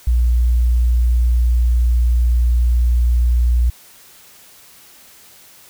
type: tone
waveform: sine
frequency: 59.9 Hz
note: A#1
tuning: 48 cents sharp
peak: -11 dBFS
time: 0.07-3.7 s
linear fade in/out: 5 ms
effects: white hiss -45 dBFS RMS until 5.69 s